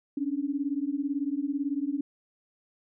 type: beating tone pair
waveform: sine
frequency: 274.1 / 292.1 Hz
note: C#4 / D4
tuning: -19 / -9 cents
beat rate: 18 Hz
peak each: -30 / -30 dBFS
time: 0.17-2.01 s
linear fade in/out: 5 ms
effects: none